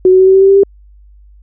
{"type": "tone with pitch steps", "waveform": "sine", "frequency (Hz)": [370, 373.7, 377.3, 381.1, 384.8, 388.6, 392.5, 396.3], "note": ["F#4", "F#4", "F#4", "G4", "G4", "G4", "G4", "G4"], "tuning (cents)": [0, 17, 34, -49, -32, -15, 2, 19], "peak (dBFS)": -3, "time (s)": [0.05, 0.634], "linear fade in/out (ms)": 2, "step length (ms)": 73, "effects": ["added 50 Hz sine -38 dBFS peak until 1.42 s"]}